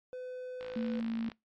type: tone with pitch glide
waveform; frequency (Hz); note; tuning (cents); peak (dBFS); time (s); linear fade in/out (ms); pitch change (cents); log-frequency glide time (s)
triangle; 505 to 499.2; B4 to B4; +39 to +19; -37; 0.13-1; 0; -20; 0.74-0.87
type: click train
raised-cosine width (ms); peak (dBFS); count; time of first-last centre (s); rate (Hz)
0.3; -30; 40; 0.61-1.318; 55.1
type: tone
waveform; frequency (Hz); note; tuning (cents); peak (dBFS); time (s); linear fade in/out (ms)
sine; 227.6; A#3; -41; -31; 0.76-1.29; 2
effects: noise-tail reverb RT60 0.2 s tail -24 dB re dry + MP3 48 kbps